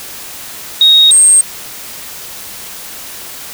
sine tone pair in turn, 3756 / 8452 Hz, A#7 / C9, +12 / +16 cents, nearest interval octave + major second, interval 1404 cents, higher second, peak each -3 dBFS, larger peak neither, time 0.81-1.11 / 1.11-1.41 s, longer neither, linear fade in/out 2 ms, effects white hiss -28 dBFS RMS until 3.53 s

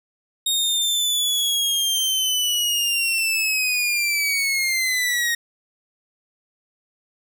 sawtooth linear sweep, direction down, 3729 to 1864.7 Hz, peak -16 dBFS, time 0.46-5.35 s, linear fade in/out 5 ms, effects none

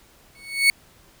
35% pulse tone with exponential growth, 2217 Hz, C#7, in tune, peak -9 dBFS, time 0.35-0.7 s, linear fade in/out 1 ms, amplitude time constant 74 ms, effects pink hiss -54 dBFS RMS until 1.2 s

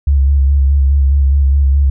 sine tone with vibrato, 69.2 Hz, C#2, 2 cents flat, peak -7 dBFS, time 0.07-1.9 s, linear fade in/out 5 ms, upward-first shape square, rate 4.8 Hz, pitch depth 34 cents each way, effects none

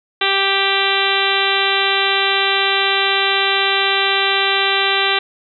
harmonic tone, 392 Hz, G4, in tune, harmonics 1 / 2 / 3 / 4 / 5 / 6 / 7 / 8 / 9 / 10, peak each -23 / -23 / -23 / -23 / -23 / -23 / -23 / -23 / -23 / -23 dBFS, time 0.21-5.19 s, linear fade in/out 5 ms, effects none

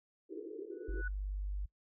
white band-pass noise, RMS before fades -45 dBFS, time 0.29-1.02 s, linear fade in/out 20 ms, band 310 to 460 Hz, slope 96 dB/octave
sine tone with exponential growth, 1480 Hz, F#6, in tune, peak -37 dBFS, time 0.71-1.08 s, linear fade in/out 5 ms, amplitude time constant 80 ms
sine tone, 49.3 Hz, G1, 11 cents sharp, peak -35 dBFS, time 0.88-1.66 s, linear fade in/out 10 ms
effects noise-tail reverb RT60 0.1 s tail -22 dB re dry

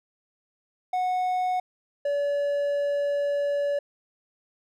triangle tone pair in turn, 734 / 572.4 Hz, F#5 / D5, -14 / -45 cents, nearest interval major third, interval 431 cents, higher first, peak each -21 dBFS, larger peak neither, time 0.93-1.6 / 2.05-3.79 s, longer second, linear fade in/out 5 ms, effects none

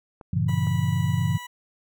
clicks, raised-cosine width 1 ms, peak -28 dBFS, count 3, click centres 0.212 / 0.493 / 0.67 s
sine chord, G diminished seventh, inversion none, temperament just, 98 / 117.6 / 141.12 / 169.34 Hz, G2 / Bb2 / Db3 / Fb3, 0 / +16 / +31 / +47 cents, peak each -26 dBFS, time 0.33-1.38 s, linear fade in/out 5 ms
20% pulse tone, 980 Hz, B5, 14 cents flat, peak -31 dBFS, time 0.48-1.47 s, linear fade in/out 10 ms
effects none

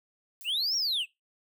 violet noise with exponential decay, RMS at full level -43 dBFS, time 0.41-0.64 s, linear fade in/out 0 ms, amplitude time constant 49 ms
triangle linear two-way sweep, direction up then down, 2489 to 5670 to 2489 Hz, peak -25 dBFS, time 0.44-1.06 s, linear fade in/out 50 ms, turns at 0.76 s
effects noise-tail reverb RT60 0.2 s tail -22 dB re dry

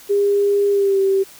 sine tone with pitch glide, 404.2 to 388.2 Hz, G#4 to G4, -47 to -17 cents, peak -13 dBFS, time 0.09-1.24 s, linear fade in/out 20 ms, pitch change -70 cents, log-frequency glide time 0.7-1 s, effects white hiss -43 dBFS RMS until 1.39 s

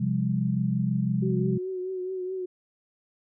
sine chord, C suspended fourth, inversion none, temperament equal with one note detuned, 130.81 / 174.61 / 200.7 Hz, C3 / F3 / G3, 0 / 0 / +41 cents, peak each -27 / -28 / -27 dBFS, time 0-1.58 s, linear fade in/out 10 ms
sine tone with vibrato, 371.3 Hz, F#4, 6 cents sharp, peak -29 dBFS, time 1.22-2.46 s, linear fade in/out 10 ms, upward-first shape triangle, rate 4.7 Hz, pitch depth 45 cents each way
effects none

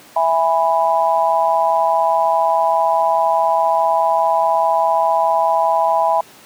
sine chord, E major, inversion none, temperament just, 659.3 / 824.1 / 988.9 Hz, E5 / G#5 / B5, 0 / -14 / +2 cents, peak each -17 dBFS, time 0.16-6.21 s, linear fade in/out 5 ms, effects pink hiss -43 dBFS RMS until 6.45 s + high-pass 200 Hz 12 dB/octave

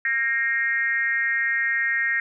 sine tone with frequency modulation, 1864.7 Hz, A#6, in tune, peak -20 dBFS, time 0.05-2.2 s, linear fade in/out 2 ms, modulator 253 Hz, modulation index 0.93, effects none

